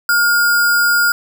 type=tone with sample-and-hold; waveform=sine; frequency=1421 Hz; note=F6; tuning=30 cents sharp; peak=-10 dBFS; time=0.09-1.12 s; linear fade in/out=2 ms; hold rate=6300 Hz; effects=none